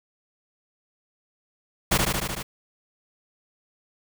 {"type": "noise with echo", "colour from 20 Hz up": "pink", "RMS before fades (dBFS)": -20, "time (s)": [1.91, 1.98], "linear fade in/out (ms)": 10, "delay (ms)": 75, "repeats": 6, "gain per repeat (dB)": -2, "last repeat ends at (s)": 2.43, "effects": []}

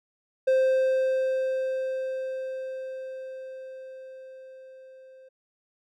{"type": "tone with level ramp", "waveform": "triangle", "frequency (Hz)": 523.3, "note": "C5", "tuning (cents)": 0, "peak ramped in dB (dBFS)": [-16, -46], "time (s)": [0.47, 5.29], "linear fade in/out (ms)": 10, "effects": []}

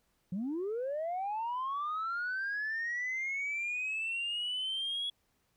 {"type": "linear sweep", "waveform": "sine", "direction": "up", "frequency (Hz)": [170, 3364], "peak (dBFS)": -31, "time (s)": [0.32, 5.1], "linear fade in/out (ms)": 5, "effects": ["tanh soft clip ceiling -30 dBFS", "pink hiss -75 dBFS RMS until 5.56 s"]}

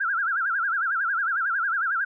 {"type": "tone with vibrato", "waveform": "sine", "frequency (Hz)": 1471, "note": "F#6", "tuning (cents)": -11, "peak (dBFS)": -22, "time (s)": [0, 2.05], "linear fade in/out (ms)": 10, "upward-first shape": "sine", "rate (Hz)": 11, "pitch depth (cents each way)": 190, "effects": []}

